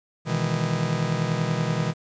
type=chord; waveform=45% pulse; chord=E major seventh; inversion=second; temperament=just; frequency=123.61 / 154.51 / 164.81 / 206 Hz; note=B2 / D#3 / E3 / G#3; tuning=+2 / -12 / 0 / -14 cents; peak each=-29 / -27 / -27 / -33 dBFS; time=0.25-1.94 s; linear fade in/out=50 ms; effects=resampled to 16000 Hz + 9-bit